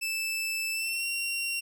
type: tone with pitch glide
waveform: sawtooth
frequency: 2637 to 2749 Hz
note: E7 to F7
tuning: 0 to -28 cents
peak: -26 dBFS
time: 0.01-1.61 s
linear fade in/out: 20 ms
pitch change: +72 cents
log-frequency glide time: 0.72-1.06 s
effects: none